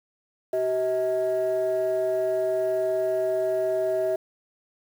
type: tone pair together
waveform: sine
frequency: 380 / 639.1 Hz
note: F#4 / D#5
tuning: +46 / +46 cents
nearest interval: major sixth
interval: 900 cents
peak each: -25 / -22 dBFS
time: 0.53-4.16 s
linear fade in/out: 5 ms
effects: tanh soft clip ceiling -18 dBFS + 8-bit